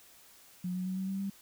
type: tone with pitch steps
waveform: sine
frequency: 180.5 / 183.66 / 186.87 / 190.13 / 193.46 / 196.84 Hz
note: F#3 / F#3 / F#3 / F#3 / G3 / G3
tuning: -43 / -13 / +17 / +47 / -23 / +7 cents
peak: -32 dBFS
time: 0.64-1.3 s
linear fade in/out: 5 ms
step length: 110 ms
effects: white hiss -58 dBFS RMS until 1.41 s